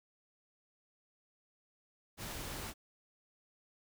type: noise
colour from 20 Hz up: pink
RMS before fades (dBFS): -43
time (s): 2.17-2.74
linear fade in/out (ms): 50
effects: none